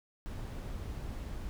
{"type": "noise", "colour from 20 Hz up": "brown", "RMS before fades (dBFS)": -40, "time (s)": [0.26, 1.49], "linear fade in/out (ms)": 0, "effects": []}